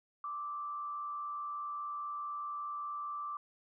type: tone with frequency modulation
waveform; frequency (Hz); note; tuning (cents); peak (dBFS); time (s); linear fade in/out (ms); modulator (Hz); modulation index
sine; 1172; D6; -4; -37; 0.24-3.37; 2; 96.4; 0.47
effects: none